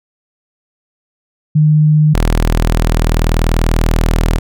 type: tone pair in turn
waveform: sine / sawtooth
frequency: 152.6 / 40.32 Hz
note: D#3 / E1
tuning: -33 / -38 cents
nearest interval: octave + major seventh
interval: 2305 cents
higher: first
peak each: -6 dBFS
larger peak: neither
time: 1.55-2.14 / 2.14-4.39 s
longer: second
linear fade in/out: 10 ms
effects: none